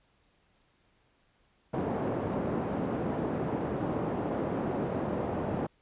pink band-pass noise, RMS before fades -32 dBFS, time 1.73-5.67 s, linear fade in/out 10 ms, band 160 to 690 Hz, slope 12 dB/octave, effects pink hiss -69 dBFS RMS until 5.81 s + resampled to 8000 Hz

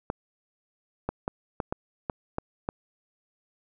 clicks, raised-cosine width 1 ms, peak -14 dBFS, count 8, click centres 0.101 / 1.09 / 1.279 / 1.602 / 1.725 / 2.098 / 2.384 / 2.689 s, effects none

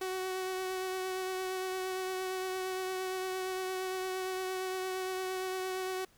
sawtooth tone with vibrato, 373.8 Hz, F#4, 18 cents sharp, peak -30 dBFS, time 0.01-6.05 s, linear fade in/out 5 ms, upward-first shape triangle, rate 8.7 Hz, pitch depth 18 cents each way, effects pink hiss -65 dBFS RMS until 6.17 s

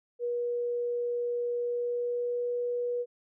sine tone with pitch glide, 481.2 to 485.1 Hz, B4 to B4, -45 to -31 cents, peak -28 dBFS, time 0.19-3.06 s, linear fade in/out 50 ms, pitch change +14 cents, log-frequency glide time 1.55-2.5 s, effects none

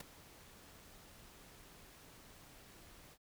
pink noise with ADSR envelope, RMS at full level -42 dBFS, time 0-3.18 s, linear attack 5 ms, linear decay 9 ms, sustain -17 dB, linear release 57 ms, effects none

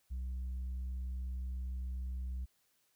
triangle tone with tanh clipping, 63.4 Hz, B1, 46 cents sharp, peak -37 dBFS, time 0.1-2.46 s, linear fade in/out 20 ms, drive 7 dB, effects white hiss -75 dBFS RMS until 2.95 s

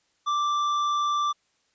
sine tone with tanh clipping, 1174.7 Hz, D6, in tune, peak -24 dBFS, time 0.26-1.33 s, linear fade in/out 20 ms, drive 10 dB, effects white hiss -69 dBFS RMS until 1.74 s + resampled to 16000 Hz

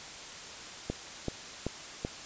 click train, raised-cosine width 2 ms, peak -18 dBFS, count 4, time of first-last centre 0.9-2.049 s, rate 2.61 Hz, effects white hiss -44 dBFS RMS until 2.25 s + resampled to 16000 Hz

